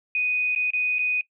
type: tone with dropouts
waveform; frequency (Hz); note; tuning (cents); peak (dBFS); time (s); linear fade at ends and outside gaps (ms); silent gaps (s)
sine; 2489; D#7; 0; -21; 0.15-1.21; 2; 0.55-0.56 / 0.705-0.734 / 0.985-0.991
effects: noise-tail reverb RT60 0.1 s tail -20 dB re dry